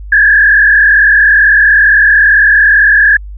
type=tone with frequency modulation; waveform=sine; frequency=1674 Hz; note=G#6; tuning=13 cents sharp; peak=-3 dBFS; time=0.12-3.17 s; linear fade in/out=5 ms; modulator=37.8 Hz; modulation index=1.9; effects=added 50 Hz sine -23 dBFS peak until 3.37 s